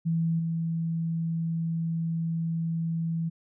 sine tone with level steps, 164.81 Hz, E3, in tune, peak -23 / -26 dBFS, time 0.05-3.3 s, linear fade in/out 20 ms, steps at 0.39 s, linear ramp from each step 5 ms, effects none

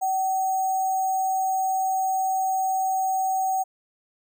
sine tone with sample-and-hold, 759 Hz, F#5, 44 cents sharp, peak -21 dBFS, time 0.01-3.64 s, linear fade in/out 20 ms, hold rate 7350 Hz, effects none

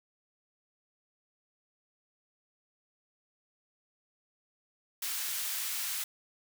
white high-pass noise, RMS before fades -35 dBFS, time 5.02-6.04 s, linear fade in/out 5 ms, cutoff 1400 Hz, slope 12 dB/octave, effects none

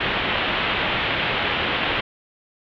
white low-pass noise, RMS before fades -23 dBFS, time 0-2.01 s, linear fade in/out 10 ms, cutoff 3400 Hz, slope 48 dB/octave, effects none

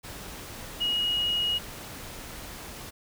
sine tone in noise, 2890 Hz, F#7, 41 cents flat, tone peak -24 dBFS, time 0.8-1.59 s, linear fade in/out 20 ms, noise pink, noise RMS -41 dBFS, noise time 0.03-2.91 s, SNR +14 dB, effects none

